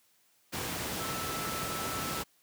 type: tone in noise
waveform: sine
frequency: 1318.5 Hz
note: E6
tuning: in tune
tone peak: -39 dBFS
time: 0.99-2.23 s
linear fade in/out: 20 ms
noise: pink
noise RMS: -35 dBFS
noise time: 0.52-2.24 s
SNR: -7 dB
effects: white hiss -68 dBFS RMS until 2.42 s + high-pass 100 Hz 12 dB/octave